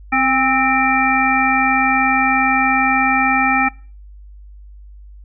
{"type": "harmonic tone with a mistuned harmonic", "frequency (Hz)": 261.6, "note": "C4", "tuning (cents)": 0, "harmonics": [1, 3, 5, 7, 9], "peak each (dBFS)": [-20, -18, -19, -21, -18], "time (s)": [0.12, 3.69], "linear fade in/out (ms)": 10, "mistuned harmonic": 3, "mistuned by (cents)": 37, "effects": ["noise-tail reverb RT60 0.4 s tail -23 dB re dry", "added 50 Hz sine -36 dBFS peak until 5.24 s"]}